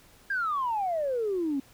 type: exponential sweep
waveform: sine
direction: down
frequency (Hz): 1641 to 264.3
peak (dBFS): -25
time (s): 0.3-1.6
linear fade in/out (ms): 5
effects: tanh soft clip ceiling -21 dBFS + pink hiss -57 dBFS RMS until 1.73 s